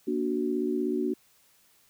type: chord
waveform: sine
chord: Bb augmented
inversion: none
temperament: equal with one note detuned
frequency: 237.4 / 293.7 / 370 Hz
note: Bb3 / D4 / F#4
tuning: +32 / 0 / 0 cents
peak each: -31 / -30 / -29 dBFS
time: 0.07-1.14 s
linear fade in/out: 10 ms
effects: white hiss -63 dBFS RMS until 1.89 s